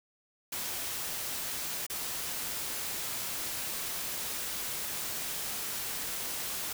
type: noise with dropouts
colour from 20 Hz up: white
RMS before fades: -36 dBFS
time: 0.52-6.73 s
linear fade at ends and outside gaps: 5 ms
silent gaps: 1.866-1.898 s
effects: none